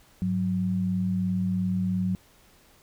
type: tone pair together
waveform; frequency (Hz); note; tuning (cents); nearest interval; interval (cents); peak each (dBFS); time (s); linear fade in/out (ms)
sine; 101.25 / 184.2; G#2 / F#3; -43 / -7; minor seventh; 1036; -31 / -24; 0.22-2.15; 0
effects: pink hiss -58 dBFS RMS until 2.82 s